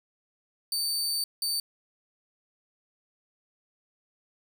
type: tone bursts at uneven times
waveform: sawtooth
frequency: 4576 Hz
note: D8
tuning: 46 cents flat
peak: -24 dBFS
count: 2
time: 0.72-1.24 / 1.42-1.6 s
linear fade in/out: 2 ms
effects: 9-bit